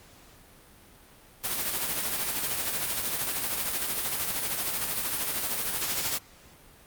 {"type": "noise with tremolo", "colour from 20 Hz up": "white", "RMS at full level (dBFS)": -28, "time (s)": [1.43, 6.19], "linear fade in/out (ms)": 20, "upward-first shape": "sine", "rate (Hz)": 13, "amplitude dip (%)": 40, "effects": ["pink hiss -54 dBFS RMS until 6.86 s", "Opus 48 kbps"]}